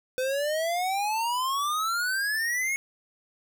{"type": "exponential sweep", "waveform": "square", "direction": "up", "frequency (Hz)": [505, 2200], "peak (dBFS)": -26, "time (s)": [0.18, 2.76], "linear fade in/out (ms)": 0, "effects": []}